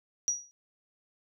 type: tone with exponential decay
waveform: sine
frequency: 5780 Hz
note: F#8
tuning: 41 cents flat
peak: -22 dBFS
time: 0.28-0.51 s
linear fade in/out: 0 ms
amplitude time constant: 50 ms
effects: none